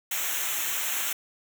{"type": "noise with comb filter", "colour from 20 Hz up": "white", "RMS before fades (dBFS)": -29, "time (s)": [0.11, 1.13], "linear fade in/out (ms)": 5, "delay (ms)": 0.21, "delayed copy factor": -0.85, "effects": []}